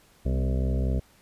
harmonic tone with a mistuned harmonic, 64.6 Hz, C2, 21 cents flat, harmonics 1 / 2 / 3 / 4 / 6 / 7 / 8 / 9 / 10, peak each -24 / -30 / -34 / -36 / -40 / -41 / -42 / -43 / -44 dBFS, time 0.25-1 s, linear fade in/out 10 ms, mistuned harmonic 3, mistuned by +27 cents, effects pink hiss -59 dBFS RMS until 1.21 s + resampled to 32000 Hz

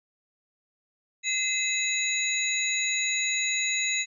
sine tone cluster, 2050 / 2585 / 3914 / 6740 Hz, C7 / E7 / B7 / G#8, -36 / -34 / -16 / +25 cents, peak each -30 dBFS, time 1.23-4.06 s, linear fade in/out 50 ms, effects none

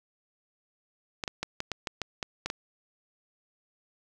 clicks, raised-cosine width 0.2 ms, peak -14 dBFS, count 10, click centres 1.238 / 1.278 / 1.43 / 1.604 / 1.717 / 1.872 / 2.017 / 2.228 / 2.46 / 2.501 s, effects none

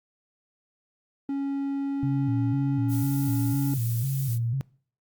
triangle tone with pitch glide, 277.2 to 280.6 Hz, C#4 to C#4, 0 to +21 cents, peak -24 dBFS, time 1.29-3.74 s, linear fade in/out 2 ms, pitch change +21 cents, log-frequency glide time 1.79-3.37 s
sine tone with vibrato, 125.6 Hz, B2, 30 cents sharp, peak -24 dBFS, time 2.03-4.61 s, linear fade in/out 0 ms, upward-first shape square, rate 2 Hz, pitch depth 130 cents each way
violet noise, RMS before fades -37 dBFS, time 2.88-4.39 s, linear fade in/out 50 ms
effects noise-tail reverb RT60 0.5 s tail -24 dB re dry + Opus 48 kbps

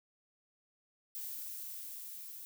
violet noise with level ramp, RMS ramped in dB -42 to -48 dBFS, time 1.15-2.45 s, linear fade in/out 0 ms, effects none

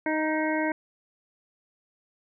harmonic tone with a mistuned harmonic, 311.1 Hz, D#4, in tune, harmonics 1 / 2 / 3 / 5 / 6 / 7, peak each -27 / -30 / -32 / -34 / -35 / -35 dBFS, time 0.06-0.72 s, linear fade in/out 2 ms, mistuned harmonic 6, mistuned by +24 cents, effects none

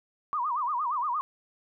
sine tone with vibrato, 1084 Hz, C#6, 39 cents flat, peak -26 dBFS, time 0.33-1.21 s, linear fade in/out 0 ms, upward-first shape sine, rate 8.6 Hz, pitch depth 240 cents each way, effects none

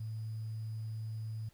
sine tone with sample-and-hold, 110 Hz, A2, in tune, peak -37 dBFS, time 0-1.49 s, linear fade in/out 5 ms, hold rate 4900 Hz, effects pink hiss -68 dBFS RMS until 1.53 s

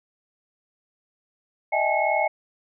sine tone cluster, 613 / 653 / 790 / 853 / 2179 Hz, D#5 / E5 / G5 / G#5 / C#7, -26 / -17 / +13 / +46 / -30 cents, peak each -26 dBFS, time 1.72-2.28 s, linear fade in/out 10 ms, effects none

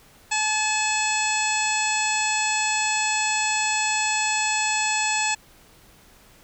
harmonic tone, 860 Hz, A5, 40 cents flat, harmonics 1 / 2 / 3 / 4 / 5 / 6 / 7 / 8 / 9, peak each -26 / -30 / -26 / -34 / -33 / -37 / -38 / -34 / -27 dBFS, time 0.31-5.35 s, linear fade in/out 10 ms, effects pink hiss -53 dBFS RMS until 6.43 s

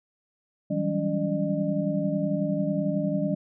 sine tone cluster, 161.6 / 188.9 / 199.9 / 285.5 / 605 Hz, E3 / F#3 / G3 / D4 / D#5, -34 / +36 / +34 / -49 / -49 cents, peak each -30 dBFS, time 0.7-3.35 s, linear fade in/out 10 ms, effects none

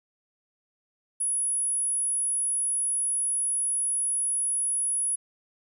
sine tone, 10280 Hz, E9, 45 cents flat, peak -24 dBFS, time 1.2-5.16 s, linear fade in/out 10 ms, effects 10-bit

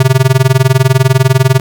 square tone with tremolo, 130.81 Hz, C3, in tune, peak -3 dBFS, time 0-1.6 s, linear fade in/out 2 ms, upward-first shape sine, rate 20 Hz, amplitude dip 95%, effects none

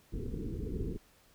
pink low-pass noise, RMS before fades -37 dBFS, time 0.12-0.98 s, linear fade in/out 20 ms, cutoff 460 Hz, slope 96 dB/octave, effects pink hiss -64 dBFS RMS until 1.34 s

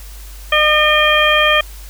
harmonic tone with a mistuned harmonic, 607 Hz, D#5, 43 cents flat, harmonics 1 / 2 / 3 / 4 / 5, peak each -16 / -16 / -16 / -16 / -16 dBFS, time 0.52-1.61 s, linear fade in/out 5 ms, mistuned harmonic 5, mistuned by +81 cents, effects added 50 Hz sine -31 dBFS peak until 1.89 s + white hiss -40 dBFS RMS until 1.89 s

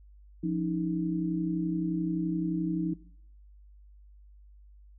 sine tone cluster, 174.4 / 284.3 / 315.9 Hz, F3 / C#4 / D#4, -2 / +44 / +26 cents, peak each -30 / -36 / -30 dBFS, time 0.43-2.94 s, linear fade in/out 10 ms, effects noise-tail reverb RT60 0.6 s tail -19 dB re dry + added 50 Hz sine -51 dBFS peak until 4.98 s

